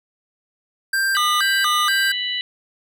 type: tone with vibrato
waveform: square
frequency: 1384 Hz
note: F6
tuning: 16 cents flat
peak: -18 dBFS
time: 0.93-2.12 s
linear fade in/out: 5 ms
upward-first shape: square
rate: 2.1 Hz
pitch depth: 230 cents each way
type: harmonic tone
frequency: 987.8 Hz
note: B5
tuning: in tune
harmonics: 2 / 3 / 4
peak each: -28 / -24 / -27 dBFS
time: 1.15-2.41 s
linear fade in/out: 0 ms
effects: none